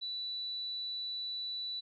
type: tone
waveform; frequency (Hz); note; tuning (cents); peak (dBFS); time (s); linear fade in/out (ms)
sine; 3960; B7; +4; -36; 0.01-1.81; 20
effects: none